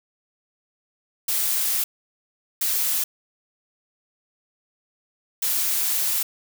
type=noise bursts at uneven times; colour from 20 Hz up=blue; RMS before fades=-23 dBFS; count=3; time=1.28-1.84 / 2.61-3.04 / 5.42-6.23 s; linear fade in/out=5 ms; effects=none